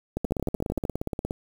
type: two click trains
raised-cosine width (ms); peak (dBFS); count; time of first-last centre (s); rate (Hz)
2; -15 / -14; 19 / 10; 0.25-1.309 / 0.17-0.852; 17 / 13.2
effects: 7-bit